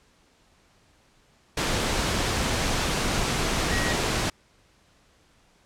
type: tone in noise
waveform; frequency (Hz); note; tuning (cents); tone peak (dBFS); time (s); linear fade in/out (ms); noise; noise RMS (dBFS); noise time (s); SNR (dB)
sine; 1900; A#6; +33; -29; 3.71-3.93; 5; pink; -25; 1.57-4.3; -7
effects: pink hiss -61 dBFS RMS until 5.65 s + low-pass 8000 Hz 12 dB/octave